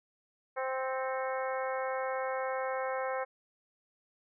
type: harmonic tone with a mistuned harmonic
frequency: 261.8 Hz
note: C4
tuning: 1 cent sharp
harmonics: 2 / 3 / 4 / 5 / 6 / 7 / 8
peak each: -34 / -38 / -40 / -42 / -44 / -45 / -46 dBFS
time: 0.56-3.25 s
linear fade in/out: 20 ms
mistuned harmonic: 8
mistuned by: +73 cents
effects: none